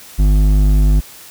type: tone with hard clipping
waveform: sine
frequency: 50.6 Hz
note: G#1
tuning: 44 cents flat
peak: -10 dBFS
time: 0.18-1.01 s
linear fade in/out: 20 ms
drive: 10 dB
effects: white hiss -38 dBFS RMS until 1.3 s